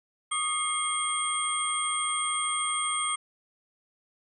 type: tone cluster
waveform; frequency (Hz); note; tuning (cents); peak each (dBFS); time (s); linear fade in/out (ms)
sine; 1122 / 1235 / 2130 / 3242 / 8630; C#6 / D#6 / C7 / G#7 / C#9; +21 / -13 / +30 / -42 / -47; -37 / -31 / -35 / -34 / -30; 0.31-3.16; 10
effects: none